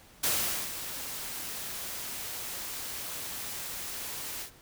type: noise with ADSR envelope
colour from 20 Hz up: white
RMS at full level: -27 dBFS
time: 0.23-4.51 s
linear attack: 10 ms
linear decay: 460 ms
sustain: -11 dB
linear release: 96 ms
effects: pink hiss -56 dBFS RMS until 4.61 s